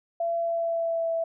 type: tone with pitch glide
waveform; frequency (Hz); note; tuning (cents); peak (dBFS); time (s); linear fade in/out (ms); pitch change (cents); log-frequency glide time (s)
sine; 676 to 660.9; E5 to E5; +43 to +4; -24; 0.2-1.24; 5; -39; 0.34-1.12
effects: none